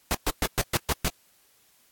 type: noise bursts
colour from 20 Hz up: pink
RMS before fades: -24 dBFS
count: 7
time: 0.11-1.082 s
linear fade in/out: 0 ms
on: 36 ms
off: 120 ms
effects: white hiss -62 dBFS RMS until 1.91 s + AAC 64 kbps